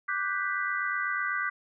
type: chord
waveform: sine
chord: G major seventh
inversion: second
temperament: equal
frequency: 1174.7 / 1480 / 1568 / 1975.5 Hz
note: D6 / F#6 / G6 / B6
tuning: 0 / 0 / 0 / 0 cents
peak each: -33 dBFS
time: 0.08-1.5 s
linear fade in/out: 10 ms
effects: none